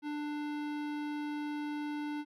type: tone with hard clipping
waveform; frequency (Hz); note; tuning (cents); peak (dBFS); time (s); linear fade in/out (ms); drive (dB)
sine; 296.2; D4; +15; -37; 0.02-2.25; 50; 18
effects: none